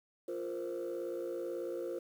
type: chord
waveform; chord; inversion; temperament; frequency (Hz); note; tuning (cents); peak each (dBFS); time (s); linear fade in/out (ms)
sine; F suspended fourth; none; just; 349.2 / 465.6 / 523.8; F4 / Bb4 / C5; 0 / -2 / +2; -38 / -40 / -39; 0.28-1.99; 5
effects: tanh soft clip ceiling -32 dBFS + 10-bit